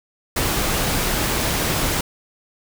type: noise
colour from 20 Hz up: pink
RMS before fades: -21 dBFS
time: 0.36-2.01 s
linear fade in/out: 5 ms
effects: none